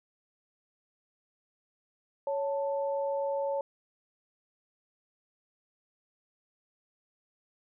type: tone pair together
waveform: sine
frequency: 557 / 884.2 Hz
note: C#5 / A5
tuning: +8 / +8 cents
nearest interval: minor sixth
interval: 800 cents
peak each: -29 / -36 dBFS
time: 2.27-3.61 s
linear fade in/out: 2 ms
effects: none